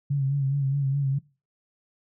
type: tone with vibrato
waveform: sine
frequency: 138.3 Hz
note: C#3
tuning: 4 cents flat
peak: -21 dBFS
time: 0.1-1.19 s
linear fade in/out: 10 ms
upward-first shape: sine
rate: 4.8 Hz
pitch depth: 52 cents each way
effects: noise-tail reverb RT60 0.3 s tail -20 dB re dry